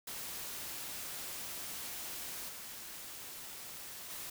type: noise with level steps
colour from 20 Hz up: white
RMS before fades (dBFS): -43 / -47 / -44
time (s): 0.07-4.3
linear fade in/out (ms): 5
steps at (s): 2.48 / 4.09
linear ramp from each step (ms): 20
effects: none